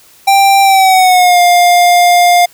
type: tone with pitch glide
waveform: square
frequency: 787 to 705.2 Hz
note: G5 to F5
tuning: +7 to +17 cents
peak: -5 dBFS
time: 0.27-2.46 s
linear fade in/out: 10 ms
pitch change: -190 cents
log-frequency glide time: 0.62-1.4 s
effects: white hiss -43 dBFS RMS until 2.53 s